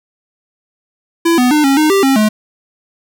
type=tone with pitch steps; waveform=square; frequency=335.4 / 248.8 / 301.5 / 273.4 / 307.5 / 392.9 / 269.8 / 213.9 Hz; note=E4 / B3 / D4 / C#4 / D#4 / G4 / C#4 / A3; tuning=+30 / +13 / +46 / -24 / -20 / +4 / -47 / -49 cents; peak=-9 dBFS; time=1.25-2.29 s; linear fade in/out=10 ms; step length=130 ms; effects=none